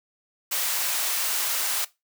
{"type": "high-pass noise", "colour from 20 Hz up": "white", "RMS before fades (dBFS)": -26, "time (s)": [0.51, 1.85], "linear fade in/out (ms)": 10, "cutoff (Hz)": 680, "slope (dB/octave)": 12, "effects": ["noise-tail reverb RT60 0.2 s tail -18 dB re dry"]}